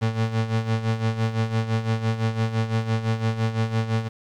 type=tone with tremolo; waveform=35% pulse; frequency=112.1 Hz; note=A2; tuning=33 cents sharp; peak=-17 dBFS; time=0.01-4.09 s; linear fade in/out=20 ms; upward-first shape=sine; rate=5.9 Hz; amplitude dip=70%; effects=low-pass 5000 Hz 12 dB/octave + 9-bit